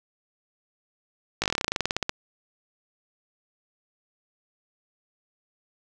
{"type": "slowing click train", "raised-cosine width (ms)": 0.2, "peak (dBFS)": -7, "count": 19, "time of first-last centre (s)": [1.42, 2.094], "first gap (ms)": 18, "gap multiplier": 1.08, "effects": []}